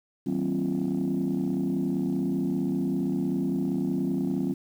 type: tone cluster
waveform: sine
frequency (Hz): 160.8 / 191.4 / 236.5 / 266.9 / 344.1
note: E3 / G3 / A#3 / C4 / F4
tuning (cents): -43 / -41 / +25 / +35 / -26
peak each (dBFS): -33 / -28 / -33 / -27 / -32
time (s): 0.26-4.54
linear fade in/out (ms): 10
effects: tanh soft clip ceiling -19 dBFS + 9-bit